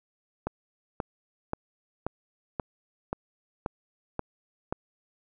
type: click train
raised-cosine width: 1 ms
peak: -15 dBFS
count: 9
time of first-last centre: 0.47-4.725 s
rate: 1.88 Hz
effects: none